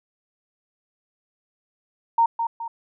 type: tone with echo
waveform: sine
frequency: 923 Hz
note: A#5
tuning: 17 cents flat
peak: -14 dBFS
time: 2.18-2.26 s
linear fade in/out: 5 ms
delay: 210 ms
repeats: 2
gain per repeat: -7 dB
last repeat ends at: 2.68 s
effects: none